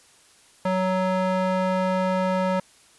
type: tone with band-pass filter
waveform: square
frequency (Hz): 186.2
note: F#3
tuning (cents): +11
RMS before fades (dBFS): -23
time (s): 0.65-2.6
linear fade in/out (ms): 5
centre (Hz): 750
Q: 0.93
effects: white hiss -55 dBFS RMS until 2.98 s + resampled to 24000 Hz